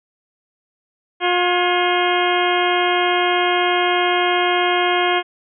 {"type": "harmonic tone with a mistuned harmonic", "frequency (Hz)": 356.8, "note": "F4", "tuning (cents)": 37, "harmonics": [1, 2, 3, 4, 5, 6, 7, 8, 9], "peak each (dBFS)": [-20, -20, -23, -27, -26, -24, -29, -28, -26], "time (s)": [1.2, 5.23], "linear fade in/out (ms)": 50, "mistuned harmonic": 5, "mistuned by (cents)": -84, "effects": []}